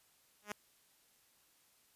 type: tone with exponential growth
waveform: 5% pulse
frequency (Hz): 207.7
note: G#3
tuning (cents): 0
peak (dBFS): -25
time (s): 0.42-0.52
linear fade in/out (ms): 2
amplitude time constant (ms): 21
effects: white hiss -70 dBFS RMS until 1.95 s + resampled to 32000 Hz